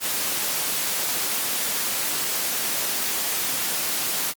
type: noise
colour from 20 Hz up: white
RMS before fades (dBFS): -25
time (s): 0-4.34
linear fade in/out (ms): 50
effects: high-pass 150 Hz 12 dB/octave + Opus 48 kbps